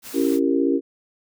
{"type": "noise", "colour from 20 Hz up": "white", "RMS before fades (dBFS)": -37, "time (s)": [0.02, 0.4], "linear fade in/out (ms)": 50}
{"type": "chord", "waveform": "sine", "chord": "C# diminished seventh", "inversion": "none", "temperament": "equal with one note detuned", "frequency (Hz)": [277.2, 334.8, 392, 466.2], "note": ["C#4", "E4", "G4", "Bb4"], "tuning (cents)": [0, 27, 0, 0], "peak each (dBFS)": [-20, -22, -24, -26], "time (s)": [0.13, 0.81], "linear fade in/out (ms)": 50}
{"effects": []}